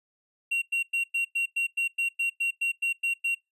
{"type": "tone bursts", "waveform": "triangle", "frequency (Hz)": 2748, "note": "F7", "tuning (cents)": -29, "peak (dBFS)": -22, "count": 14, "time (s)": [0.51, 3.35], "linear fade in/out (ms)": 10, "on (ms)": 110, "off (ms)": 100, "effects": ["noise-tail reverb RT60 0.2 s tail -24 dB re dry", "resampled to 32000 Hz"]}